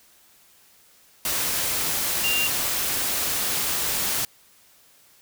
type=tone in noise; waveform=sine; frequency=2783 Hz; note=F7; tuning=7 cents flat; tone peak=-22 dBFS; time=2.24-2.47 s; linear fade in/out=2 ms; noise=white; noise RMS=-25 dBFS; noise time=1.25-4.25 s; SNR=0 dB; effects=white hiss -56 dBFS RMS until 5.21 s